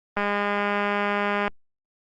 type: click train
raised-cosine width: 0.5 ms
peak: -10 dBFS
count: 268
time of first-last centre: 0.17-1.479 s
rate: 204 Hz
effects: Opus 24 kbps